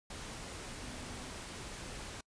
sine tone in noise, 248.6 Hz, B3, 12 cents sharp, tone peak -51 dBFS, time 0.82-1.3 s, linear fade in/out 5 ms, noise pink, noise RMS -45 dBFS, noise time 0.1-2.21 s, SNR -9 dB, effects noise-tail reverb RT60 0.1 s tail -26 dB re dry + resampled to 22050 Hz

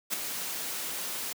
white noise with ADSR envelope, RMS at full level -27 dBFS, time 0.1-1.33 s, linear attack 36 ms, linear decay 5 ms, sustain -8 dB, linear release 6 ms, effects high-pass 150 Hz 12 dB/octave

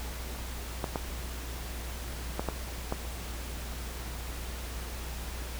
clicks, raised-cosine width 1 ms, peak -16 dBFS, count 5, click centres 0.842 / 0.958 / 2.395 / 2.487 / 2.924 s, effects added 60 Hz sine -37 dBFS peak until 5.59 s + pink hiss -42 dBFS RMS until 5.59 s

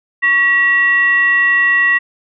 sine tone with frequency modulation, 1925 Hz, B6, 45 cents flat, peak -9 dBFS, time 0.22-1.99 s, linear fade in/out 20 ms, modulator 807 Hz, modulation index 0.43, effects none

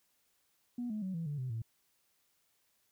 sine tone with pitch steps, 242.6 / 213.6 / 188.15 / 165.7 / 145.93 / 128.51 / 113.18 Hz, B3 / G#3 / F#3 / E3 / D3 / C3 / A2, -31 / +49 / +29 / +9 / -11 / -31 / +49 cents, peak -34 dBFS, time 0.78-1.62 s, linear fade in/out 5 ms, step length 120 ms, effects tanh soft clip ceiling -31 dBFS + white hiss -75 dBFS RMS until 2.91 s

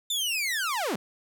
sawtooth linear sweep, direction down, 3607 to 157 Hz, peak -23 dBFS, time 0.1-0.96 s, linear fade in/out 5 ms, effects none

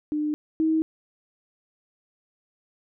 sine tone pair in turn, 300.8 / 318.1 Hz, D4 / D#4, +42 / +38 cents, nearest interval minor second, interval 96 cents, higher second, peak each -23 / -19 dBFS, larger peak second, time 0.12-0.34 / 0.6-0.82 s, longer neither, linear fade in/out 0 ms, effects none

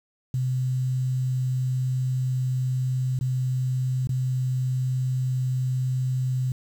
sine tone with dropouts, 128.5 Hz, C3, 31 cents flat, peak -22 dBFS, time 0.34-6.52 s, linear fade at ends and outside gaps 2 ms, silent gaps 3.19-3.21 / 4.072-4.092 s, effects 8-bit

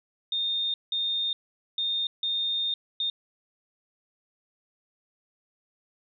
sine tone bursts at uneven times, 3653 Hz, A#7, 36 cents flat, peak -25 dBFS, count 5, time 0.32-0.74 / 0.92-1.33 / 1.78-2.07 / 2.23-2.74 / 3-3.1 s, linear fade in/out 2 ms, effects none

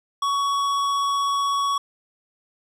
sine tone with tanh clipping, 1121 Hz, C#6, 19 cents sharp, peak -22 dBFS, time 0.22-1.78 s, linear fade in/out 5 ms, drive 15 dB, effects none

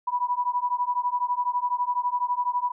sine beating tone pair, 976 / 988 Hz, B5 / B5, -21 / 0 cents, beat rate 12 Hz, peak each -26 dBFS, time 0.07-2.72 s, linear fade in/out 10 ms, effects none

